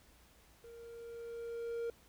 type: tone with level ramp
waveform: triangle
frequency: 466.2 Hz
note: A#4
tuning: in tune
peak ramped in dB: -49 to -33 dBFS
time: 0.64-1.9 s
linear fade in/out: 2 ms
effects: added 60 Hz sine -68 dBFS peak until 2.08 s + pink hiss -65 dBFS RMS until 2.08 s